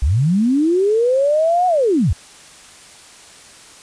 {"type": "linear two-way sweep", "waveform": "sine", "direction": "up then down", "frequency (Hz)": [55, 740, 55], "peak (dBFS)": -12, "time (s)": [0.02, 2.13], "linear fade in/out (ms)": 5, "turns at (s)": 1.67, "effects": ["white hiss -42 dBFS RMS until 3.82 s", "resampled to 22050 Hz"]}